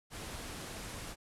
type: low-pass noise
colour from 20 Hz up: pink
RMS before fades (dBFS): -44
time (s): 0.1-1.16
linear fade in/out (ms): 50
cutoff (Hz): 12000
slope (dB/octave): 48
effects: none